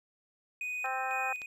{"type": "tone with tremolo", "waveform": "triangle", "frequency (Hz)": 2489, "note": "D#7", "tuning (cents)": 0, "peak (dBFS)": -32, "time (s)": [0.61, 1.46], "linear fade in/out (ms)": 2, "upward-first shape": "square", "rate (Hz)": 2, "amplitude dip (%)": 50}
{"type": "harmonic tone", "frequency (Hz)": 261.6, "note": "C4", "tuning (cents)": 0, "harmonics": [2, 3, 4, 5, 6, 7], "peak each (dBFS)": [-44, -34, -42, -39, -40, -43], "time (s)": [0.84, 1.33], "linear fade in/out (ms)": 5}
{"type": "click", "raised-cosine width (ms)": 0.2, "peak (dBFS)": -28, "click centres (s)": 1.418}
{"effects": []}